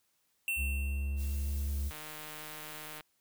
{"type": "tone with exponential decay", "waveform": "square", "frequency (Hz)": 2700, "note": "E7", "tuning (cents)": 41, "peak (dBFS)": -30, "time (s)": [0.48, 1.68], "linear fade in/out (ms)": 1, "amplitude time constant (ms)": 260}
{"type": "tone with pitch glide", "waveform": "triangle", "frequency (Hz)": [69.3, 70.84], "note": ["C#2", "C#2"], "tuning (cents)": [0, 38], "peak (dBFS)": -29, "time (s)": [0.56, 1.92], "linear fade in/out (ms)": 50, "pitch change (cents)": 38, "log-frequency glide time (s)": [0.98, 1.48]}
{"type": "noise", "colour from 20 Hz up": "blue", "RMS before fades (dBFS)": -48, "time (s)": [1.16, 3.02], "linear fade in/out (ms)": 50}
{"type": "click train", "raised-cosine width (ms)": 0.3, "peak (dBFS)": -30, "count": 169, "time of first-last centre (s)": [1.91, 3.008], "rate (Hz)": 153}
{"effects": ["white hiss -75 dBFS RMS until 3.2 s"]}